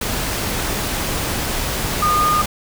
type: tone in noise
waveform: sine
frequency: 1221 Hz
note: D#6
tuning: 33 cents flat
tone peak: -14 dBFS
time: 2.02-2.42 s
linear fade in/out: 5 ms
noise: pink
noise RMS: -22 dBFS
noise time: 0.01-2.46 s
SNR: +5 dB
effects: none